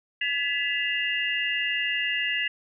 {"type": "tone cluster", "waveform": "sine", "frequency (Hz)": [1707, 1986, 2619, 2814], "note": ["G#6", "B6", "E7", "F7"], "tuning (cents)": [47, 9, -12, 12], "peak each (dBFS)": [-31, -28, -36, -28], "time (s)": [0.21, 2.48], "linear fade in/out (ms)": 5, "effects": []}